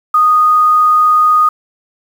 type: tone with quantisation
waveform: sine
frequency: 1238 Hz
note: D#6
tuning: 9 cents flat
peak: -6 dBFS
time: 0.14-1.49 s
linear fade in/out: 5 ms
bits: 6
effects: none